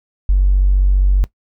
triangle tone, 47.48 Hz, F#1, 45 cents sharp, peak -5 dBFS, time 0.29-1.24 s, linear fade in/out 0 ms, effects noise-tail reverb RT60 0.1 s tail -19 dB re dry + tanh soft clip ceiling -7 dBFS

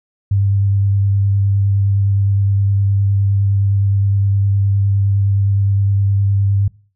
sine tone with vibrato, 99.3 Hz, G2, 23 cents sharp, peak -11 dBFS, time 0.31-6.68 s, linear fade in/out 5 ms, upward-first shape square, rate 9.7 Hz, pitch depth 11 cents each way, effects noise-tail reverb RT60 0.4 s tail -22 dB re dry

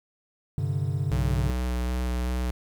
triangle chord, G suspended fourth, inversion none, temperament equal, 98 / 130.81 / 146.83 Hz, G2 / C3 / D3, 0 / 0 / 0 cents, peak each -27 dBFS, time 0.58-1.5 s, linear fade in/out 0 ms
square tone with vibrato, 61.74 Hz, B1, in tune, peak -26 dBFS, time 1.11-2.51 s, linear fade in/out 5 ms, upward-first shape square, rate 2.6 Hz, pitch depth 13 cents each way
effects 9-bit

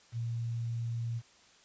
sine tone with quantisation, 116.54 Hz, A#2, in tune, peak -32 dBFS, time 0.12-1.22 s, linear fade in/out 50 ms, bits 10, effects white hiss -61 dBFS RMS until 1.64 s + resampled to 16000 Hz

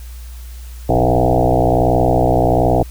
sine tone with frequency modulation, 391.4 Hz, G4, 3 cents flat, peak -10 dBFS, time 0.89-2.83 s, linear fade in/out 5 ms, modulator 61.3 Hz, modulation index 6.1, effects added 60 Hz sine -29 dBFS peak until 2.9 s + white hiss -44 dBFS RMS until 2.9 s

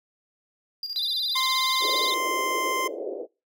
triangle tone with tremolo, 4810 Hz, D8, 41 cents sharp, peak -27 dBFS, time 0.83-2.1 s, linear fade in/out 2 ms, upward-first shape square, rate 15 Hz, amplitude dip 55%
triangle tone with vibrato, 3805 Hz, A#7, 35 cents sharp, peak -24 dBFS, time 0.96-2.14 s, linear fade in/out 0 ms, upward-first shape sine, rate 17 Hz, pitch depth 130 cents each way
25% pulse tone, 1044 Hz, C6, 4 cents flat, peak -21 dBFS, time 1.35-2.88 s, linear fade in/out 10 ms
pink band-pass noise, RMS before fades -33 dBFS, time 1.8-3.27 s, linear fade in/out 50 ms, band 340 to 590 Hz, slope 48 dB/octave
effects noise-tail reverb RT60 0.3 s tail -25 dB re dry

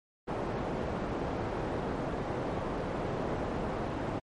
white low-pass noise, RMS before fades -34 dBFS, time 0.27-4.2 s, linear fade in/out 20 ms, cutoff 640 Hz, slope 12 dB/octave, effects MP3 48 kbps

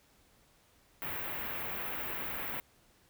white band-stop noise, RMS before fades -38 dBFS, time 1.02-2.6 s, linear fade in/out 0 ms, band 2600 to 16000 Hz, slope 24 dB/octave, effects pink hiss -66 dBFS RMS until 3.09 s

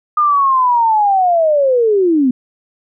sine linear sweep, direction down, 1223 to 242 Hz, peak -9 dBFS, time 0.17-2.31 s, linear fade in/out 5 ms, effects none

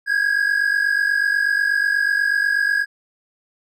triangle tone pair together, 1613 / 1661.2 Hz, G6 / G#6, +49 / 0 cents, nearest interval minor second, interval 51 cents, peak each -18 / -16 dBFS, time 0.06-2.86 s, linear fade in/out 50 ms, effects tanh soft clip ceiling -7 dBFS

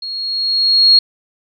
sine tone with level ramp, 4294 Hz, C8, 44 cents sharp, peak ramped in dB -23 to -4 dBFS, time 0.02-0.99 s, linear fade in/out 5 ms, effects none

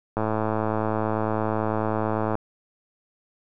click train, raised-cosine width 1 ms, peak -11 dBFS, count 239, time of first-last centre 0.17-2.353 s, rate 109 Hz, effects none

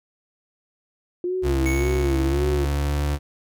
sine tone with vibrato, 349.2 Hz, F4, in tune, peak -22 dBFS, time 1.24-2.65 s, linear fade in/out 2 ms, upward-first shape sine, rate 1.8 Hz, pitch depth 110 cents each way
35% pulse tone with pitch glide, 67.5 to 72.76 Hz, C#2 to D2, -45 to -16 cents, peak -19 dBFS, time 1.42-3.19 s, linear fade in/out 50 ms, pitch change +129 cents, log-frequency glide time 1.81-3.06 s
square tone with exponential decay, 2217 Hz, C#7, in tune, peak -26 dBFS, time 1.66-2.68 s, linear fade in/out 1 ms, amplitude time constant 220 ms
effects none

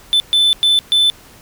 triangle tone bursts at uneven times, 3520 Hz, A7, in tune, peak -8 dBFS, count 4, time 0.13-0.2 / 0.33-0.53 / 0.63-0.79 / 0.92-1.1 s, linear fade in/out 0 ms, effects pink hiss -43 dBFS RMS until 1.41 s

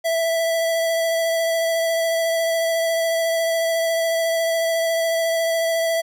square tone with vibrato, 660 Hz, E5, 2 cents sharp, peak -19 dBFS, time 0.04-6.02 s, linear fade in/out 20 ms, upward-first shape sine, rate 14 Hz, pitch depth 13 cents each way, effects none

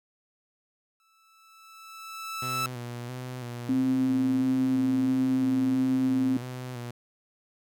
sawtooth tone with exponential growth, 1316 Hz, E6, 3 cents flat, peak -22 dBFS, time 1-2.66 s, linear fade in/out 1 ms, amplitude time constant 360 ms
sawtooth tone with vibrato, 123.47 Hz, B2, in tune, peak -31 dBFS, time 2.42-6.91 s, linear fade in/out 5 ms, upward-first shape square, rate 1.5 Hz, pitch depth 42 cents each way
sine tone, 261.4 Hz, C4, 1 cent flat, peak -22 dBFS, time 3.69-6.37 s, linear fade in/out 2 ms
effects none

